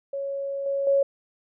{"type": "tone with level steps", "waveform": "sine", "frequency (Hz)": 554, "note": "C#5", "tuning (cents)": -1, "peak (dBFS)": [-27, -23, -17], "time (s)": [0.13, 1.03], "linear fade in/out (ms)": 5, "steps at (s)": [0.66, 0.87], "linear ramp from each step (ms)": 2, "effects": []}